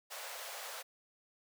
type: high-pass noise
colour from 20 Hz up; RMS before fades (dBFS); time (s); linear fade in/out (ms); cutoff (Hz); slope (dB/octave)
pink; -45; 0.1-0.83; 20; 510; 48
effects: none